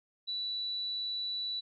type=tone; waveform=sine; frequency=3951 Hz; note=B7; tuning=in tune; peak=-33 dBFS; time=0.27-1.61 s; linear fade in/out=20 ms; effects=none